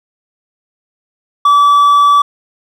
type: tone with hard clipping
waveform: sine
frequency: 1152 Hz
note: D6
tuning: 34 cents flat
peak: -6 dBFS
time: 1.45-2.22 s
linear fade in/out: 5 ms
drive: 3 dB
effects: none